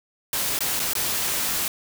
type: noise with dropouts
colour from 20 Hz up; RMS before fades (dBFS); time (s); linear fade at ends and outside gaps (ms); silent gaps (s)
white; -25; 0.33-1.68; 1; 0.59-0.606 / 0.795-0.8 / 0.934-0.952
effects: none